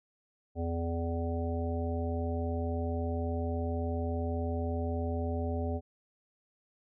harmonic tone, 83.8 Hz, E2, 29 cents sharp, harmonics 1 / 3 / 5 / 7 / 9, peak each -32 / -37 / -39 / -40 / -42 dBFS, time 0.55-5.81 s, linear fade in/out 50 ms, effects none

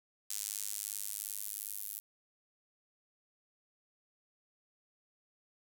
sawtooth tone with high-pass filter sweep, 102.7 Hz, G#2, 19 cents flat, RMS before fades -41 dBFS, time 0.3-2 s, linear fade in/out 5 ms, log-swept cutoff 7400 to 12000 Hz, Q 1.2, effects none

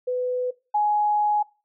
sine tone pair in turn, 500 / 836.8 Hz, B4 / G#5, +21 / +13 cents, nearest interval major sixth, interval 892 cents, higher second, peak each -22 / -18 dBFS, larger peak second, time 0.07-0.51 / 0.74-1.43 s, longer second, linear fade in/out 10 ms, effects noise-tail reverb RT60 0.3 s tail -21 dB re dry

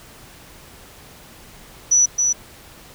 sine tone with echo, 5920 Hz, F#8, in tune, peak -11 dBFS, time 1.91-2.06 s, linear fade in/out 10 ms, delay 270 ms, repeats 1, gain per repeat -4 dB, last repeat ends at 2.33 s, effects pink hiss -44 dBFS RMS until 2.94 s

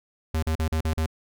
square tone bursts, 79.5 Hz, D#2, 38 cents sharp, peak -23 dBFS, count 6, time 0.34-1.062 s, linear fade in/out 5 ms, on 87 ms, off 40 ms, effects none

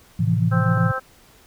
sine chord, F major seventh, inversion first, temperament equal with one note detuned, 110 / 130.81 / 164.81 / 172.61 Hz, A2 / C3 / E3 / F3, 0 / 0 / 0 / -20 cents, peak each -20 / -24 / -21 / -25 dBFS, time 0.19-0.92 s, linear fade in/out 10 ms
harmonic tone, 261.6 Hz, C4, in tune, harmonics 2 / 3 / 4 / 5 / 6, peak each -29 / -33 / -35 / -26 / -29 dBFS, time 0.51-1 s, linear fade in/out 20 ms
clicks, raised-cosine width 1 ms, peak -30 / -20 / -28 dBFS, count 3, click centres 0.693 / 0.775 / 0.981 s
effects pink hiss -52 dBFS RMS until 1.46 s

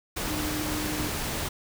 sine tone in noise, 303.9 Hz, D#4, 41 cents flat, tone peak -32 dBFS, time 0.26-1.08 s, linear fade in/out 10 ms, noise pink, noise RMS -31 dBFS, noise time 0.16-1.49 s, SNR -4 dB, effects none

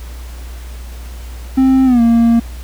triangle tone with pitch glide, 263.5 to 232.1 Hz, C4 to A#3, +12 to -7 cents, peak -5 dBFS, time 1.57-2.4 s, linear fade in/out 10 ms, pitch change -219 cents, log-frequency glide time 1.85-2.01 s, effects added 60 Hz sine -26 dBFS peak until 2.63 s + pink hiss -39 dBFS RMS until 2.63 s

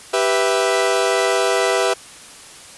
sawtooth chord, E minor, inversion first, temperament equal, 392 / 493.9 / 659.3 Hz, G4 / B4 / E5, 0 / 0 / 0 cents, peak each -16 dBFS, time 0.13-1.94 s, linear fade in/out 10 ms, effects white hiss -40 dBFS RMS until 2.77 s + resampled to 24000 Hz

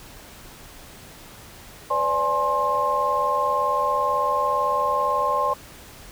sine tone cluster, 505 / 583 / 839 / 1061 Hz, B4 / D5 / G#5 / C6, +39 / -13 / +17 / +24 cents, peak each -29 / -26 / -28 / -21 dBFS, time 1.9-5.54 s, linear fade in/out 10 ms, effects pink hiss -44 dBFS RMS until 6.11 s

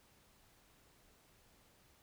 silence, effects pink hiss -68 dBFS RMS until 2.02 s

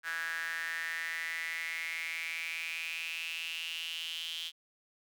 sawtooth tone with high-pass filter sweep, 164.81 Hz, E3, in tune, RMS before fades -38 dBFS, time 0.03-4.52 s, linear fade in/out 50 ms, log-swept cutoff 1600 to 3200 Hz, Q 7.8, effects none

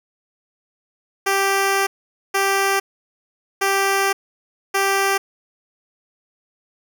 10% pulse tone bursts at uneven times, 392 Hz, G4, in tune, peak -8 dBFS, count 4, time 1.26-1.87 / 2.34-2.8 / 3.61-4.13 / 4.74-5.18 s, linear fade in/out 10 ms, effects none

